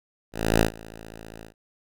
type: tone with ADSR envelope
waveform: 5% pulse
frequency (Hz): 55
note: A1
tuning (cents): 0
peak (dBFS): -5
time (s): 0.32-1.54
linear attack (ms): 290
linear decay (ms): 97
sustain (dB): -24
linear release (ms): 110
effects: none